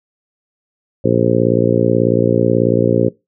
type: harmonic tone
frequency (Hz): 58.27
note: A#1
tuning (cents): 0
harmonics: 2 / 3 / 4 / 5 / 6 / 7 / 8 / 9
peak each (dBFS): -19 / -19 / -19 / -19 / -19 / -19 / -19 / -19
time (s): 1.04-3.09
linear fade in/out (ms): 10
effects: noise-tail reverb RT60 0.2 s tail -21 dB re dry